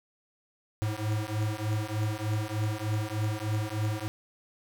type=beating tone pair; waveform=square; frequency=105.6 / 108.9 Hz; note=G#2 / A2; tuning=+29 / -17 cents; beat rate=3.3 Hz; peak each=-32 / -32 dBFS; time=0.82-4.08 s; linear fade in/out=0 ms; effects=none